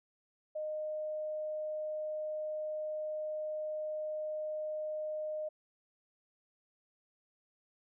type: tone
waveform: sine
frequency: 615 Hz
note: D#5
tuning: 20 cents flat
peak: -35 dBFS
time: 0.55-5.49 s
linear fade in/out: 10 ms
effects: none